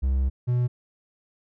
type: tone pair in turn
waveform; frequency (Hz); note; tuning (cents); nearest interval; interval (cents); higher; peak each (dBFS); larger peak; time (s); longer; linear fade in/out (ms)
triangle; 66.1 / 122.92; C2 / B2; +18 / -8; major seventh; 1074; second; -18; neither; 0.02-0.3 / 0.47-0.68; first; 20
effects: none